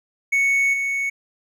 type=tone with level steps; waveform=triangle; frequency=2217 Hz; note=C#7; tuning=in tune; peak=-14 / -19 dBFS; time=0.32-1.1 s; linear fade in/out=10 ms; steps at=0.73 s; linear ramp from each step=10 ms; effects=none